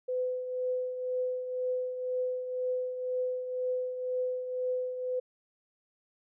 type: tone with tremolo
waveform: sine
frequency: 505 Hz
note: B4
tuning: 39 cents sharp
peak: -27 dBFS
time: 0.08-5.2 s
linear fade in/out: 10 ms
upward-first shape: triangle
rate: 2 Hz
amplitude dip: 60%
effects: none